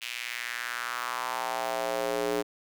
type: tone with high-pass filter sweep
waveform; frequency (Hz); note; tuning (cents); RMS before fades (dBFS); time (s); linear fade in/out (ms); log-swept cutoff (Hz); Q
square; 59.9; A#1; +48; -32; 0.01-2.43; 20; 2700 to 380; 2.7
effects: none